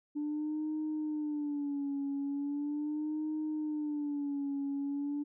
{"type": "tone with vibrato", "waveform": "sine", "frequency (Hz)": 293.7, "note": "D4", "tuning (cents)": 0, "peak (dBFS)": -31, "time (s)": [0.15, 5.24], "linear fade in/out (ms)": 20, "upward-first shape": "sine", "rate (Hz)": 0.39, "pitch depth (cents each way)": 86, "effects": ["tanh soft clip ceiling -29 dBFS"]}